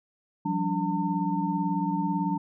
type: tone cluster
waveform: sine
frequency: 174.1 / 192.2 / 289.4 / 905 Hz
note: F3 / G3 / D4 / A5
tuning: -5 / -34 / -25 / +48 cents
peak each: -30 dBFS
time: 0.45-2.38 s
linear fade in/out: 10 ms
effects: none